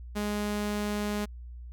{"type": "tone", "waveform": "sawtooth", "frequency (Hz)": 207.7, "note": "G#3", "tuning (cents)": 0, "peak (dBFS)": -25, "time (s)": [0.15, 1.26], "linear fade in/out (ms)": 20, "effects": ["added 60 Hz sine -40 dBFS peak until 1.72 s"]}